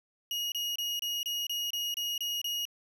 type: tone bursts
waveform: 35% pulse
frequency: 2879 Hz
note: F#7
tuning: 48 cents flat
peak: -29 dBFS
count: 10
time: 0.31-2.653 s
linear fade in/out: 2 ms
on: 210 ms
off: 27 ms
effects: none